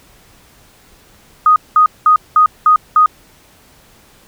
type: tone bursts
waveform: sine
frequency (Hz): 1244.5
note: D#6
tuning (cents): 0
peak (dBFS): -5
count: 6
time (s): 1.46-3.06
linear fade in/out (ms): 2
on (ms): 100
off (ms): 200
effects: pink hiss -47 dBFS RMS until 4.27 s